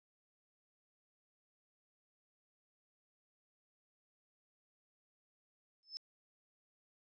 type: tone with exponential growth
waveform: sine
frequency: 5250 Hz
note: E8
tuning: 8 cents flat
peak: -37 dBFS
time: 5.83-5.97 s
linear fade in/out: 0 ms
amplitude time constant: 30 ms
effects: resampled to 22050 Hz